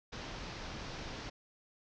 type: low-pass noise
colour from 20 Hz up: pink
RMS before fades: -44 dBFS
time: 0.12-1.3 s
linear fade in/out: 10 ms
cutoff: 6000 Hz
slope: 48 dB/octave
effects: none